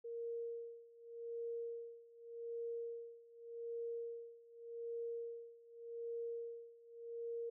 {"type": "tone with tremolo", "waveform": "sine", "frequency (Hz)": 466.2, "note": "A#4", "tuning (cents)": 0, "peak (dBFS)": -40, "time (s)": [0.04, 7.5], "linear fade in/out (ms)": 10, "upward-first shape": "sine", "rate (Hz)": 0.85, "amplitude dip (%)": 90, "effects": []}